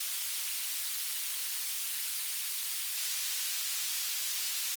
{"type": "high-pass noise", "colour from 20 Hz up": "pink", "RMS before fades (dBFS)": -34, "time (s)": [0, 4.75], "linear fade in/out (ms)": 5, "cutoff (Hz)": 3300, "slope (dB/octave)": 12, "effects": ["Opus 24 kbps"]}